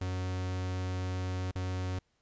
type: tone with dropouts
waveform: 45% pulse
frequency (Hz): 92.2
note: F#2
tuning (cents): -6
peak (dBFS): -32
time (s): 0.01-1.99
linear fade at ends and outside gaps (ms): 5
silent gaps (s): 1.513-1.555
effects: pink hiss -75 dBFS RMS until 2.21 s + resampled to 16000 Hz

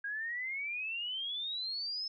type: exponential sweep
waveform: sine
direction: up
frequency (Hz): 1615 to 5270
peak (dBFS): -35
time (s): 0.04-2.08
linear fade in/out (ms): 5
effects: none

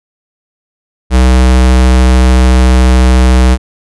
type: tone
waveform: square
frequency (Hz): 63.3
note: B1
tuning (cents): +43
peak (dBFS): -4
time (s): 1.1-3.58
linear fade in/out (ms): 50
effects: resampled to 24000 Hz

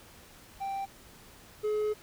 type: tone pair in turn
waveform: triangle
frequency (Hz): 784 / 424.5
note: G5 / G#4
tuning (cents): 0 / +38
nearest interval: major seventh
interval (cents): 1062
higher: first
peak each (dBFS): -30 / -25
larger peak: second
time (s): 0.6-0.86 / 1.63-1.94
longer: second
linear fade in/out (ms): 20
effects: pink hiss -54 dBFS RMS until 2.02 s

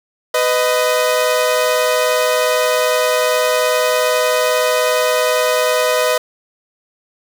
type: tone pair together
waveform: sawtooth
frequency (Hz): 499.8 / 622.3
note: B4 / D#5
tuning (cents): +21 / 0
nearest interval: major third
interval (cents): 379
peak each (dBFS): -12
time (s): 0.34-6.18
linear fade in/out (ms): 5
effects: none

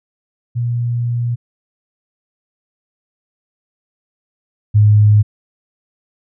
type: tone pair in turn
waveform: sine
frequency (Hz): 119.6 / 105.19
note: A#2 / G#2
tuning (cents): +45 / +23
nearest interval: major second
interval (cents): 222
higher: first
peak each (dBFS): -15 / -6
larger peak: second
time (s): 0.55-1.36 / 4.74-5.23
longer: first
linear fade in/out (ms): 20
effects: none

